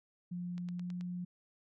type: tone with pitch glide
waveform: sine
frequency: 176.8 to 178.13 Hz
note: F3 to F3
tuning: +22 to +35 cents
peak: -37 dBFS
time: 0.31-1.25 s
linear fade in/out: 10 ms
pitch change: +13 cents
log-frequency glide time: 0.71-0.9 s
type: click train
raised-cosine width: 0.2 ms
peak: -36 dBFS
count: 5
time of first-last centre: 0.58-1.01 s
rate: 9.3 Hz
effects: none